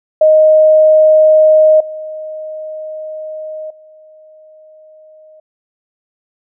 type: tone with level steps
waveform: sine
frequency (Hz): 622.3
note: D#5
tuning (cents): 0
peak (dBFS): -4 / -22 / -38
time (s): 0.21-5.4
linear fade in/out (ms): 5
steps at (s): 1.8 / 3.7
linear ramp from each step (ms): 5
effects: none